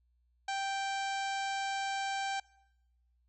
harmonic tone with a mistuned harmonic, 784 Hz, G5, in tune, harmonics 1 / 2 / 3 / 4 / 5 / 6 / 7 / 8 / 9 / 10, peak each -34 / -40 / -44 / -46 / -48 / -50 / -51 / -52 / -53 / -54 dBFS, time 0.48-2.4 s, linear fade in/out 5 ms, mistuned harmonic 6, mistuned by -43 cents, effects noise-tail reverb RT60 0.9 s tail -23 dB re dry + added 60 Hz sine -69 dBFS peak until 3.28 s

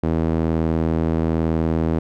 sawtooth tone with band-pass filter, 81.1 Hz, E2, 28 cents flat, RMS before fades -20 dBFS, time 0.03-1.99 s, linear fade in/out 5 ms, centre 300 Hz, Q 0.85, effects none

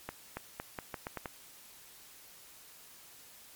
accelerating click train, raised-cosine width 0.5 ms, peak -22 dBFS, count 8, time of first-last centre 0.09-1.258 s, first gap 280 ms, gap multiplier 0.82, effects white hiss -55 dBFS RMS until 3.55 s + MP3 96 kbps

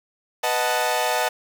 sawtooth chord, B dominant seventh, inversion none, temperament equal, 493.9 / 622.3 / 740 / 880 Hz, B4 / D#5 / F#5 / A5, 0 / 0 / 0 / 0 cents, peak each -24 / -22 / -22 / -21 dBFS, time 0.43-1.29 s, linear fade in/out 10 ms, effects 7-bit

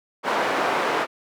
white band-pass noise, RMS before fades -23 dBFS, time 0.23-1.07 s, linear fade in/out 50 ms, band 350 to 1200 Hz, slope 12 dB/octave, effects none

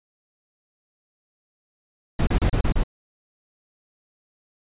brown noise bursts, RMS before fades -19 dBFS, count 6, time 2.19-2.836 s, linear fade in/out 5 ms, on 81 ms, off 32 ms, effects resampled to 8000 Hz

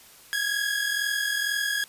sawtooth tone pair together, 1635.9 / 1678 Hz, G#6 / G#6, -27 / +17 cents, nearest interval unison, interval 44 cents, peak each -24 dBFS, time 0.33-1.84 s, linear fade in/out 0 ms, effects white hiss -51 dBFS RMS until 1.88 s + resampled to 32000 Hz

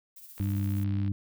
violet noise with tremolo, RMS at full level -47 dBFS, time 0.16-0.84 s, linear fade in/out 5 ms, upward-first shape sine, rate 15 Hz, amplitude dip 45%
click train, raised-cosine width 0.3 ms, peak -33 dBFS, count 46, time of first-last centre 0.38-1.079 s, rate 64.4 Hz
harmonic tone, 99.3 Hz, G2, 23 cents sharp, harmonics 1 / 2 / 3, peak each -27 / -33 / -37 dBFS, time 0.4-1.12 s, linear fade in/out 0 ms
effects none

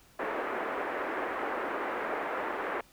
pink band-pass noise, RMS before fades -34 dBFS, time 0.19-2.81 s, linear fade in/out 5 ms, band 340 to 1900 Hz, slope 24 dB/octave, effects pink hiss -60 dBFS RMS until 2.92 s

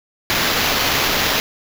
white noise with sample-and-hold, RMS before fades -18 dBFS, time 0.3-1.4 s, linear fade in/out 0 ms, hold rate 8820 Hz, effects none

